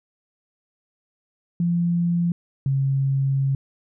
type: tone pair in turn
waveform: sine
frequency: 172.2 / 136.16 Hz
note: F3 / C#3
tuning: -24 / -31 cents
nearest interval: major third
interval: 407 cents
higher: first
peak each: -18 dBFS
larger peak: neither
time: 1.6-2.32 / 2.66-3.55 s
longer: second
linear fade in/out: 2 ms
effects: none